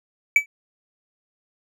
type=tone with exponential decay; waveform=triangle; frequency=2298 Hz; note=D7; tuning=38 cents flat; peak=-6 dBFS; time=0.36-0.46 s; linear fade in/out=2 ms; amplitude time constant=20 ms; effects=none